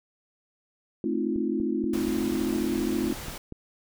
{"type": "chord", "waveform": "sine", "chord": "F dominant seventh", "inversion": "first", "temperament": "just", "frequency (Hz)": [218.3, 261.9, 314.3, 349.2], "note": ["A3", "C4", "Eb4", "F4"], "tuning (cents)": [-13, 2, 18, 0], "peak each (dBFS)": -30, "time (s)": [1.04, 3.13], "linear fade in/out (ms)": 2}
{"type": "click train", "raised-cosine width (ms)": 3, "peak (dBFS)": -25, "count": 10, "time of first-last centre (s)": [1.36, 3.523], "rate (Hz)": 4.16}
{"type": "noise", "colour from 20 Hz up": "pink", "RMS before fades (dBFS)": -38, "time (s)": [1.93, 3.38], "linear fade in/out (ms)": 5}
{"effects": []}